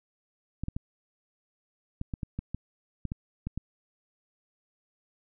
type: clicks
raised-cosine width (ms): 5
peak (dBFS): -20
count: 12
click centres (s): 0.636 / 0.684 / 0.765 / 2.014 / 2.138 / 2.232 / 2.39 / 2.546 / 3.053 / 3.119 / 3.47 / 3.576
effects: none